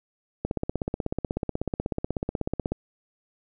click train, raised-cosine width 2 ms, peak -13 dBFS, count 38, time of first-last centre 0.45-2.72 s, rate 16.3 Hz, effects none

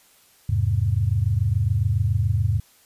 sine chord, E augmented, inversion none, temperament equal with one note detuned, 83.46 / 103.83 / 130.81 Hz, E2 / G#2 / B#2, +22 / 0 / 0 cents, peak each -24 / -20 / -26 dBFS, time 0.49-2.6 s, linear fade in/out 5 ms, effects white hiss -56 dBFS RMS until 2.85 s + resampled to 32000 Hz

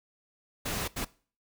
pink noise bursts at uneven times, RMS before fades -33 dBFS, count 2, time 0.65-0.88 / 0.96-1.05 s, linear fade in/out 10 ms, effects noise-tail reverb RT60 0.4 s tail -20 dB re dry

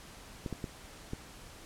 clicks, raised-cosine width 3 ms, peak -23 dBFS, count 4, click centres 0.462 / 0.527 / 0.642 / 1.134 s, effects pink hiss -51 dBFS RMS until 1.65 s + low-pass 11000 Hz 12 dB/octave

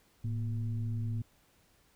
sine tone with frequency modulation, 110 Hz, A2, in tune, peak -31 dBFS, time 0.24-1.22 s, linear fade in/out 5 ms, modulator 128 Hz, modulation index 0.52, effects pink hiss -67 dBFS RMS until 1.95 s

